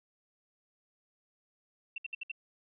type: tone bursts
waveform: sine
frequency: 2700 Hz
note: E7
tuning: 41 cents sharp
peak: -35 dBFS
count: 5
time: 1.96-2.317 s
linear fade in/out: 5 ms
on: 21 ms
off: 63 ms
effects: none